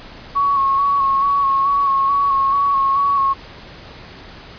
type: tone with vibrato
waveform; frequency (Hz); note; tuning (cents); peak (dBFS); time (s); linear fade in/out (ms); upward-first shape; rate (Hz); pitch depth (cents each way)
sine; 1107; C#6; -3; -13; 0.35-3.34; 20; square; 2.3; 24
effects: pink hiss -38 dBFS RMS until 4.58 s + resampled to 11025 Hz